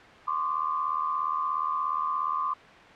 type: tone cluster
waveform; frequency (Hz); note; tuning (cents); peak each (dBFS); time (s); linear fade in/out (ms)
sine; 1041 / 1121 / 1198; C6 / C#6 / D6; -9 / +19 / +34; -30; 0.27-2.54; 10
effects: white hiss -48 dBFS RMS until 2.95 s + low-pass 2000 Hz 12 dB/octave